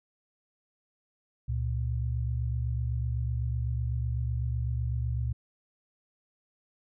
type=tone pair together; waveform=sine; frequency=70 / 117.95 Hz; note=C#2 / A#2; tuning=+18 / +21 cents; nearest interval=major sixth; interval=903 cents; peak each=-30 / -30 dBFS; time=1.48-5.33 s; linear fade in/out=10 ms; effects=none